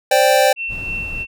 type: chord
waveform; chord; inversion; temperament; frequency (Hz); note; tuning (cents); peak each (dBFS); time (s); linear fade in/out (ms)
square; C suspended second; none; equal; 523.3 / 587.3 / 784; C5 / D5 / G5; 0 / 0 / 0; -16; 0.11-0.53; 5
type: tone with tremolo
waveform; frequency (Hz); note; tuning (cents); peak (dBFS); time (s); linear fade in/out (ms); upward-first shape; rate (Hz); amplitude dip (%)
sine; 2700; E7; +41; -21; 0.56-1.27; 50; sine; 3.2; 40
type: noise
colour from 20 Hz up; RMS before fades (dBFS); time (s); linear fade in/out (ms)
brown; -30; 0.68-1.26; 50
effects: none